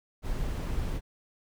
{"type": "noise", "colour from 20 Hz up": "brown", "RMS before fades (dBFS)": -31, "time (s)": [0.22, 1.01], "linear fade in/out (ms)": 50, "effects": []}